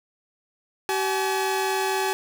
sawtooth tone pair together, 383.2 / 850.4 Hz, G4 / G#5, -39 / +41 cents, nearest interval octave + major second, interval 1380 cents, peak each -21 / -22 dBFS, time 0.89-2.13 s, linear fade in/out 0 ms, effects none

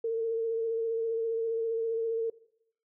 sine tone with vibrato, 454.3 Hz, A#4, 45 cents flat, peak -27 dBFS, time 0.04-2.3 s, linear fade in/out 5 ms, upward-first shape sine, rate 15 Hz, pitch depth 25 cents each way, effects noise-tail reverb RT60 0.7 s tail -19 dB re dry

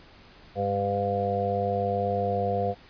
harmonic tone, 100.1 Hz, G2, 37 cents sharp, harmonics 1 / 2 / 4 / 5 / 6 / 7, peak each -32 / -34 / -35 / -28 / -37 / -28 dBFS, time 0.55-2.75 s, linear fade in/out 50 ms, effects pink hiss -52 dBFS RMS until 2.89 s + resampled to 11025 Hz

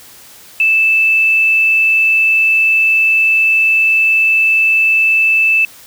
sine tone, 2635 Hz, E7, 1 cent flat, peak -8 dBFS, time 0.6-5.65 s, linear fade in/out 2 ms, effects white hiss -39 dBFS RMS until 5.86 s

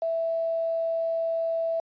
sine tone with quantisation, 659.3 Hz, E5, in tune, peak -24 dBFS, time 0.02-1.8 s, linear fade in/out 2 ms, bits 8, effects resampled to 11025 Hz

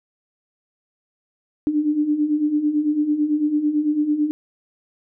sine beating tone pair, 292.6 / 301.6 Hz, D4 / D4, -6 / +46 cents, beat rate 9 Hz, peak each -24 / -18 dBFS, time 1.67-4.31 s, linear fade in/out 0 ms, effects none

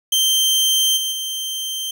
sawtooth tone with level steps, 3136 Hz, G7, in tune, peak -11 / -17 / -20 dBFS, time 0.12-1.91 s, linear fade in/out 5 ms, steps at 0.96 / 1.11 s, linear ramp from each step 20 ms, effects none

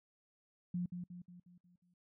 sine tone with echo, 177.2 Hz, F3, 25 cents sharp, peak -34 dBFS, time 0.74-0.86 s, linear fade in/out 5 ms, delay 180 ms, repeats 6, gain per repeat -6 dB, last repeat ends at 1.94 s, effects noise-tail reverb RT60 0.1 s tail -25 dB re dry

